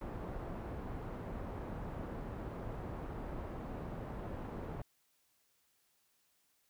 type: low-pass noise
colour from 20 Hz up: pink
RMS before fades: -43 dBFS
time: 0.01-4.82 s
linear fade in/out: 5 ms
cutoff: 930 Hz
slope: 12 dB/octave
effects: white hiss -75 dBFS RMS until 6.69 s